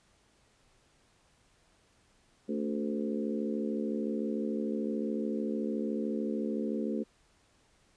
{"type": "harmonic tone with a mistuned harmonic", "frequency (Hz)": 73.6, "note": "D2", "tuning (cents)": 4, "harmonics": [3, 4, 5, 6, 7], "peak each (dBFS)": [-33, -37, -38, -39, -41], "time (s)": [2.48, 7.04], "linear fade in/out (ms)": 20, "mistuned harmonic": 4, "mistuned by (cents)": -45, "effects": ["pink hiss -67 dBFS RMS until 7.96 s", "resampled to 22050 Hz"]}